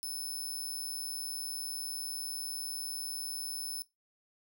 15% pulse tone with amplitude modulation, 5260 Hz, E8, 5 cents flat, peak -28 dBFS, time 0.03-3.82 s, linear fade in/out 0 ms, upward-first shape sine, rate 140 Hz, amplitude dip 55%, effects noise-tail reverb RT60 0.2 s tail -21 dB re dry

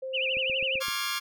sine tone with pitch glide, 525 to 529.9 Hz, C5 to C5, +6 to +22 cents, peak -32 dBFS, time 0.02-0.83 s, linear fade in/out 10 ms, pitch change +16 cents, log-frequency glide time 0.47-0.55 s
sine tone with vibrato, 2684 Hz, E7, 31 cents sharp, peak -26 dBFS, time 0.13-0.8 s, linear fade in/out 20 ms, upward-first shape triangle, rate 12 Hz, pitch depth 240 cents each way
click train, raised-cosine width 3 ms, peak -32 dBFS, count 5, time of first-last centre 0.37-0.883 s, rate 7.79 Hz
15% pulse chord, D half-diminished seventh, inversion third, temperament equal with one note detuned, 1073.4 / 1174.7 / 1396.9 / 1661.2 Hz, C6 / D6 / F6 / Ab6, +44 / 0 / 0 / 0 cents, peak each -28 dBFS, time 0.8-1.2 s, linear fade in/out 20 ms
effects none

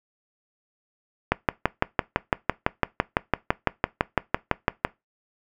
click train, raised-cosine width 0.5 ms, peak -3 dBFS, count 22, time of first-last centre 1.32-4.849 s, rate 5.95 Hz, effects noise-tail reverb RT60 0.2 s tail -21 dB re dry

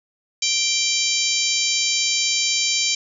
harmonic tone, 784 Hz, G5, in tune, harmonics 3 / 4 / 5 / 6 / 7 / 8 / 9, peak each -26 / -26 / -26 / -26 / -26 / -26 / -26 dBFS, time 0.42-2.95 s, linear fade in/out 5 ms, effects none

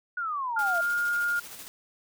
sine exponential sweep, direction down, 1480 to 653 Hz, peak -28 dBFS, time 0.17-0.81 s, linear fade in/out 5 ms
sine tone with pitch glide, 1406 to 1416.6 Hz, F6 to F6, +11 to +24 cents, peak -24 dBFS, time 0.56-1.4 s, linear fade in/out 10 ms, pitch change +13 cents, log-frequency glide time 0.85-0.91 s
white noise with tremolo, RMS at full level -42 dBFS, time 0.59-1.68 s, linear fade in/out 0 ms, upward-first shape square, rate 13 Hz, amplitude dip 35%
effects none

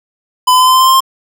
square tone with pitch steps, 1007 / 1014 / 1021.1 / 1028.2 / 1035.3 / 1042.5 / 1049.8 / 1057.1 Hz, B5 / B5 / C6 / C6 / C6 / C6 / C6 / C6, +33 / +45 / -43 / -31 / -19 / -7 / +5 / +17 cents, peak -6 dBFS, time 0.47-1.006 s, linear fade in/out 10 ms, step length 67 ms, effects none

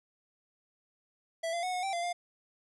square tone with pitch steps, 660 / 686 / 734 / 727 / 778 / 689 / 703 Hz, E5 / F5 / F#5 / F#5 / G5 / F5 / F5, +2 / -31 / -14 / -31 / -13 / -24 / +11 cents, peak -32 dBFS, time 1.43-2.13 s, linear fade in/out 10 ms, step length 100 ms, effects resampled to 24000 Hz

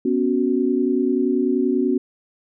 sine chord, B suspended second, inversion none, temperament equal, 246.9 / 277.2 / 370 Hz, B3 / C#4 / F#4, 0 / 0 / 0 cents, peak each -21 dBFS, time 0.05-1.98 s, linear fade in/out 5 ms, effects none

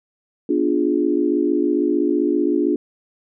sine chord, B diminished seventh, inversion none, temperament equal, 246.9 / 293.7 / 349.2 / 415.3 Hz, B3 / D4 / F4 / Ab4, 0 / 0 / 0 / 0 cents, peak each -25 / -19 / -20 / -24 dBFS, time 0.49-2.76 s, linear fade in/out 5 ms, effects none

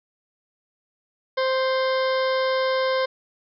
harmonic tone with a mistuned harmonic, 523.3 Hz, C5, in tune, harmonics 1 / 2 / 3 / 4 / 6 / 7 / 8 / 9 / 10, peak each -21 / -27 / -31 / -33 / -37 / -38 / -39 / -40 / -41 dBFS, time 1.37-3.06 s, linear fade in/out 10 ms, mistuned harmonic 9, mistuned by +22 cents, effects none

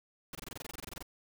pink noise bursts, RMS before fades -43 dBFS, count 16, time 0.33-1.026 s, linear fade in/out 2 ms, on 21 ms, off 24 ms, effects none

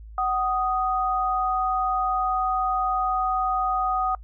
sine tone pair together, 749.8 / 1244 Hz, F#5 / D#6, +23 / -1 cents, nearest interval major sixth, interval 876 cents, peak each -24 dBFS, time 0.18-4.15 s, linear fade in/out 2 ms, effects noise-tail reverb RT60 0.1 s tail -25 dB re dry + added 54 Hz sine -39 dBFS peak until 4.23 s

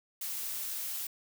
blue noise, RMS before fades -37 dBFS, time 0.21-1.07 s, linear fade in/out 5 ms, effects none

